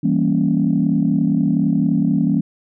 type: chord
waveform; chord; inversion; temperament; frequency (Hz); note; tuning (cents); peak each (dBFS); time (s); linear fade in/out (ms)
sine; E diminished seventh; none; equal; 164.81 / 196 / 233.1 / 277.2; E3 / G3 / Bb3 / Db4; 0 / 0 / 0 / 0; -19; 0.03-2.41; 10
effects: tanh soft clip ceiling -5 dBFS